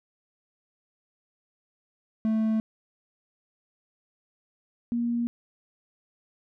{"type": "tone pair in turn", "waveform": ["triangle", "sine"], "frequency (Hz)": [220, 236.7], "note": ["A3", "A#3"], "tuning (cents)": [0, 27], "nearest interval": "minor second", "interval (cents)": 127, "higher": "second", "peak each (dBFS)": [-20, -24], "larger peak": "first", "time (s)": [[2.25, 2.6], [4.92, 5.27]], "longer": "neither", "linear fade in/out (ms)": 0, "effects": []}